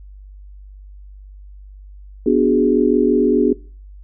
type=chord; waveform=sine; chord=G# half-diminished seventh; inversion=first; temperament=equal; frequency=246.9 / 293.7 / 370 / 415.3 Hz; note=B3 / D4 / F#4 / G#4; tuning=0 / 0 / 0 / 0 cents; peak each=-17 dBFS; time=2.26-3.53 s; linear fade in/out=5 ms; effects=noise-tail reverb RT60 0.4 s tail -22 dB re dry + added 49 Hz sine -36 dBFS peak until 4.03 s